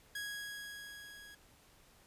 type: tone with level ramp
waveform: sawtooth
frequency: 1657 Hz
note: G#6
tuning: 4 cents flat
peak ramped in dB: -35 to -49 dBFS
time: 0.15-1.35 s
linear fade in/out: 5 ms
effects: pink hiss -64 dBFS RMS until 2.06 s + resampled to 32000 Hz